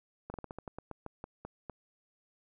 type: slowing click train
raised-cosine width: 1 ms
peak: -27 dBFS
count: 13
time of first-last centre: 0.3-1.697 s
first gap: 40 ms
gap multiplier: 1.18
effects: none